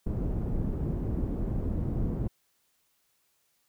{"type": "low-pass noise", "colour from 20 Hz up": "pink", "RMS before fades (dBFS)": -30, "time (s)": [0.06, 2.28], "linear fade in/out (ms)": 10, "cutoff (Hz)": 290, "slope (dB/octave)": 12, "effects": ["white hiss -72 dBFS RMS until 3.68 s"]}